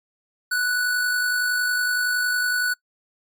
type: tone with amplitude modulation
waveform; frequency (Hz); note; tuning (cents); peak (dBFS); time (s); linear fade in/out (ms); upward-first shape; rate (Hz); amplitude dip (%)
square; 1480; F#6; 0; -19; 0.51-2.74; 10; sine; 50.8; 30
effects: noise-tail reverb RT60 0.1 s tail -23 dB re dry + MP3 96 kbps